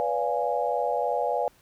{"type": "chord", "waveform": "sine", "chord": "B diminished seventh", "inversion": "none", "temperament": "equal with one note detuned", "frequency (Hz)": [493.9, 577.2, 698.5, 830.6], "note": ["B4", "D5", "F5", "Ab5"], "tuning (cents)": [0, -30, 0, 0], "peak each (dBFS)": -29, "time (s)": [0, 1.48], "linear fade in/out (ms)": 0, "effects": ["pink hiss -60 dBFS RMS until 1.61 s"]}